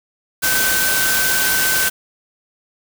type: tone in noise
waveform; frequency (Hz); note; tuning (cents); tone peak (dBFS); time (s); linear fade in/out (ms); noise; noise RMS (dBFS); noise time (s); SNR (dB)
sine; 1532; G6; -40; -19; 0.42-1.9; 20; white; -18; 0.42-1.9; -4
effects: none